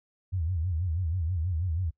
sine tone with vibrato, 85.7 Hz, F2, 32 cents flat, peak -26 dBFS, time 0.32-1.91 s, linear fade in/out 20 ms, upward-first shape sine, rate 6.2 Hz, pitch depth 170 cents each way, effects noise-tail reverb RT60 0.1 s tail -23 dB re dry

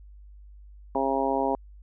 harmonic tone, 135.4 Hz, C#3, 40 cents flat, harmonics 2 / 3 / 4 / 5 / 6 / 7, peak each -30 / -30 / -30 / -30 / -30 / -30 dBFS, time 0.95-1.55 s, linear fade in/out 2 ms, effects added 50 Hz sine -45 dBFS peak until 1.82 s

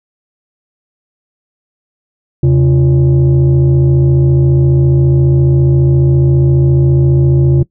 sine tone with frequency modulation, 133.8 Hz, C3, 39 cents sharp, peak -4 dBFS, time 2.43-7.63 s, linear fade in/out 5 ms, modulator 213 Hz, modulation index 0.66, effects noise-tail reverb RT60 0.1 s tail -21 dB re dry + tanh soft clip ceiling -2 dBFS

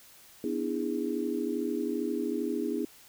sine chord, E dominant seventh, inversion second, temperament just, 247.2 / 296.7 / 329.6 / 412 Hz, B3 / D4 / E4 / G#4, +2 / +18 / 0 / -14 cents, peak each -34 dBFS, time 0.44-2.85 s, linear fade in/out 2 ms, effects white hiss -55 dBFS RMS until 3.08 s

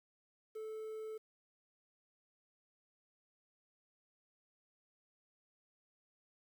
triangle tone with quantisation, 437.1 Hz, A4, 11 cents flat, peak -40 dBFS, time 0.55-1.18 s, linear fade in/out 10 ms, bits 11, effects none

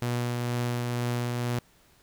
sawtooth tone with tremolo, 121.1 Hz, B2, 34 cents flat, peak -22 dBFS, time 0.02-1.59 s, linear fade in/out 0 ms, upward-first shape triangle, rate 2.1 Hz, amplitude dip 25%, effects pink hiss -61 dBFS RMS until 2.02 s

